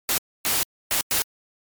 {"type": "noise bursts at uneven times", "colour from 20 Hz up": "white", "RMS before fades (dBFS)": -22, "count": 4, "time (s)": [[0.09, 0.18], [0.45, 0.63], [0.91, 1.01], [1.11, 1.22]], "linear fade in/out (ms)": 0, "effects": ["MP3 96 kbps"]}